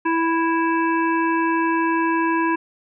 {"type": "harmonic tone", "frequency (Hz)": 329.6, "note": "E4", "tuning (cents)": 0, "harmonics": [1, 3, 5, 7, 8], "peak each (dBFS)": [-20, -21, -26, -36, -32], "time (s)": [0.05, 2.56], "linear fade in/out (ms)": 10, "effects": []}